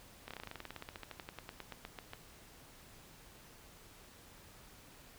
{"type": "slowing click train", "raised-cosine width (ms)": 0.3, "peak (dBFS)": -28, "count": 27, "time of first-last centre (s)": [0.28, 2.134], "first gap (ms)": 27, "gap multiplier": 1.07, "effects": ["pink hiss -58 dBFS RMS until 5.18 s"]}